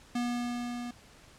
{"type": "tone with level ramp", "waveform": "square", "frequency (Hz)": 241.7, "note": "B3", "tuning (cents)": -37, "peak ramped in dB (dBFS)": [-29, -37], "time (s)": [0.15, 0.91], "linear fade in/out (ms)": 5, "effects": ["pink hiss -56 dBFS RMS until 1.38 s", "low-pass 9000 Hz 12 dB/octave"]}